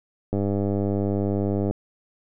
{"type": "click train", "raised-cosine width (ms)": 2, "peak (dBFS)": -12, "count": 139, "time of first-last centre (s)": [0.33, 1.71], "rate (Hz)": 100, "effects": []}